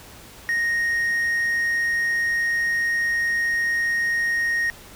triangle tone, 1864.7 Hz, A#6, in tune, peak -18 dBFS, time 0.49-4.7 s, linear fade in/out 0 ms, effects pink hiss -44 dBFS RMS until 4.95 s

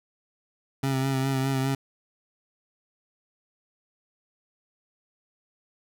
25% pulse tone with vibrato, 134.1 Hz, C3, 43 cents sharp, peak -20 dBFS, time 0.83-1.75 s, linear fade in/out 5 ms, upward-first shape sine, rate 4.9 Hz, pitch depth 30 cents each way, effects none

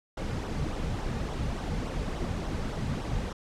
brown noise with flanger, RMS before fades -32 dBFS, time 0.17-3.33 s, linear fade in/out 5 ms, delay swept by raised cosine 0.42 to 3.12 ms, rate 3.5 Hz, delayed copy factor -0.55, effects low-pass 8000 Hz 12 dB/octave

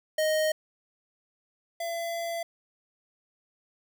square tone pair in turn, 622.3 / 675.1 Hz, D#5 / E5, 0 / +41 cents, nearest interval minor second, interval 141 cents, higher second, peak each -24 / -31 dBFS, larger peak first, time 0.18-0.52 / 1.8-2.43 s, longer second, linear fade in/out 5 ms, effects none

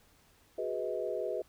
sine chord, G# minor seventh, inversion third, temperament equal with one note detuned, 370 / 415.3 / 493.9 / 633.9 Hz, F#4 / G#4 / B4 / D#5, 0 / 0 / 0 / +32 cents, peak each -39 / -38 / -37 / -37 dBFS, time 0.58-1.42 s, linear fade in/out 5 ms, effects pink hiss -65 dBFS RMS until 1.48 s

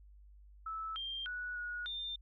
sine tone with pitch steps, 1309 / 3182 / 1471 / 1453 / 3603 Hz, E6 / G7 / F#6 / F#6 / A7, -13 / +25 / -11 / -32 / +40 cents, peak -38 dBFS, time 0.66-2.16 s, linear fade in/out 5 ms, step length 300 ms, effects added 50 Hz sine -55 dBFS peak until 2.21 s

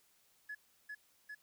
triangle tone with echo, 1701 Hz, G#6, 41 cents sharp, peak -38 dBFS, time 0.49-0.55 s, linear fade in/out 10 ms, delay 400 ms, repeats 2, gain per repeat -2 dB, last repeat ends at 1.35 s, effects tanh soft clip ceiling -39 dBFS + white hiss -71 dBFS RMS until 1.42 s

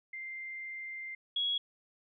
sine tone pair in turn, 2093 / 3331 Hz, C7 / G#7, 0 / +4 cents, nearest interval minor sixth, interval 804 cents, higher second, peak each -39 / -29 dBFS, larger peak second, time 0.13-1.15 / 1.36-1.58 s, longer first, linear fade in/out 5 ms, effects none

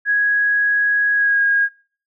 sine tone with pitch glide, 1661.2 to 1634.5 Hz, G#6 to G#6, 0 to -28 cents, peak -13 dBFS, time 0.05-1.69 s, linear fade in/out 50 ms, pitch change -28 cents, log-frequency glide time 1.13-1.42 s, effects noise-tail reverb RT60 0.4 s tail -19 dB re dry

